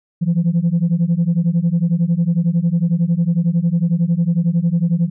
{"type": "beating tone pair", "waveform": "sine", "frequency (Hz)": [164.81, 175.81], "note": ["E3", "F3"], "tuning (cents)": [0, 12], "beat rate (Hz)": 11, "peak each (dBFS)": -15, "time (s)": [0.21, 5.1], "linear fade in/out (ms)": 20, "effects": ["tanh soft clip ceiling -9 dBFS"]}